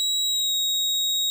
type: tone with pitch glide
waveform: 35% pulse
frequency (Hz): 3867 to 3783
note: B7 to A#7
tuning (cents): -37 to +25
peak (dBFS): -20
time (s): 0-1.3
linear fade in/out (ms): 0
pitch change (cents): -38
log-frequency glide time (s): 0.22-0.54
effects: none